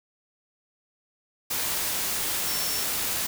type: tone in noise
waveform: sine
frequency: 5440 Hz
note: F8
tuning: 46 cents flat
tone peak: -33 dBFS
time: 2.47-2.84 s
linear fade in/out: 10 ms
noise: white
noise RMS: -28 dBFS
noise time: 1.5-3.27 s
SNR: -8 dB
effects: none